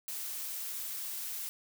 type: noise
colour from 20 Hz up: blue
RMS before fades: -39 dBFS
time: 0.08-1.49 s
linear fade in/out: 0 ms
effects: none